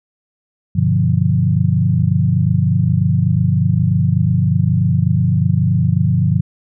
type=chord; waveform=sine; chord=G dominant seventh; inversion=none; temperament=equal; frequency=98 / 123.47 / 146.83 / 174.61 Hz; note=G2 / B2 / D3 / F3; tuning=0 / 0 / 0 / 0 cents; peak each=-17 dBFS; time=0.75-6.41 s; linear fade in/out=10 ms; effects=none